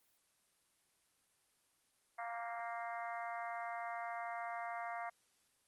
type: harmonic tone with a mistuned harmonic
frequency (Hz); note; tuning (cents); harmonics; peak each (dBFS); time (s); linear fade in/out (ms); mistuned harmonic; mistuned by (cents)
233.1; A#3; 0; 3 / 4 / 5 / 6 / 7 / 8 / 9; -43 / -49 / -48 / -52 / -54 / -53 / -52; 2.18-5.1; 10; 7; -18
effects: white hiss -75 dBFS RMS until 5.67 s + Opus 24 kbps